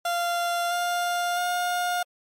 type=tone with pitch steps; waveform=30% pulse; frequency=693 / 702.7 / 712.5 Hz; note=F5 / F5 / F5; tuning=-14 / +10 / +34 cents; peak=-21 dBFS; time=0.05-2.03 s; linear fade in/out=5 ms; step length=660 ms; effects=MP3 64 kbps